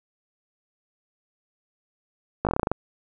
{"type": "slowing click train", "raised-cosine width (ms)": 1, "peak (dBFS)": -8, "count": 10, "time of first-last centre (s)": [2.45, 2.716], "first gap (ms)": 18, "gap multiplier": 1.12, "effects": []}